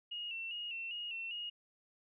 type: tone with vibrato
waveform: sine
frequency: 2784 Hz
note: F7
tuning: 6 cents flat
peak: -39 dBFS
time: 0.11-1.5 s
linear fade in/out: 10 ms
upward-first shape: square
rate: 2.5 Hz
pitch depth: 53 cents each way
effects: none